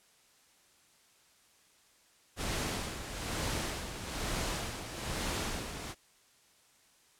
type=noise with tremolo; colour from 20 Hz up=pink; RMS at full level=-34 dBFS; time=2.36-5.95 s; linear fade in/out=50 ms; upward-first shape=sine; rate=1.1 Hz; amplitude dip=60%; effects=white hiss -65 dBFS RMS until 7.19 s + low-pass 10000 Hz 12 dB/octave